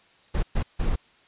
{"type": "noise bursts at uneven times", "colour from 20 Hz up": "brown", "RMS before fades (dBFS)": -23, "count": 3, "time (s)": [[0.34, 0.43], [0.55, 0.63], [0.79, 0.96]], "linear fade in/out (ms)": 10, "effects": ["white hiss -58 dBFS RMS until 1.27 s", "resampled to 8000 Hz"]}